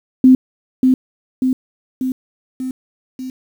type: tone with echo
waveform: sine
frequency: 258.1 Hz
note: C4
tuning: 23 cents flat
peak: -4 dBFS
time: 0.24-0.35 s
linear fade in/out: 2 ms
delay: 590 ms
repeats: 5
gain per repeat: -4 dB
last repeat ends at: 3.3 s
effects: 7-bit